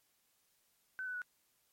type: tone with pitch steps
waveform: sine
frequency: 1520 / 1494.8 / 1469.9 Hz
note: F#6 / F#6 / F#6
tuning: +46 / +17 / -12 cents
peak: -38 dBFS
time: 0.99-1.218 s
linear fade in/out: 0 ms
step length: 76 ms
effects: white hiss -75 dBFS RMS until 1.72 s + MP3 64 kbps